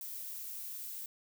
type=noise; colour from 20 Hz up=violet; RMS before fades=-43 dBFS; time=0.01-1.06 s; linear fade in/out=2 ms; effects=none